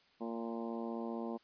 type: harmonic tone with a mistuned harmonic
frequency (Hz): 115.4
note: A#2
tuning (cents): -17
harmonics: 2 / 3 / 4 / 5 / 6 / 7 / 8 / 9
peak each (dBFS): -40 / -44 / -46 / -48 / -50 / -51 / -52 / -53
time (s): 0.2-1.38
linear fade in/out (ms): 20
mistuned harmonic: 8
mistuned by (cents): -15
effects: white hiss -68 dBFS RMS until 1.43 s + resampled to 11025 Hz